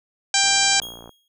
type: harmonic tone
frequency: 789 Hz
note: G5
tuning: 11 cents sharp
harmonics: 1 / 2 / 3 / 4 / 5 / 6 / 7 / 8 / 9 / 10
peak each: -25 / -25 / -25 / -25 / -25 / -25 / -25 / -25 / -25 / -25 dBFS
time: 0.34-0.8 s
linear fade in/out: 2 ms
type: click train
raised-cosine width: 1 ms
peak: -27 dBFS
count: 39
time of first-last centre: 0.44-1.093 s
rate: 58.2 Hz
type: tone with exponential decay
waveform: 40% pulse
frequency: 3278 Hz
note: G#7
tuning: 23 cents flat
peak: -28 dBFS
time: 0.82-1.28 s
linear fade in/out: 2 ms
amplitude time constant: 98 ms
effects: none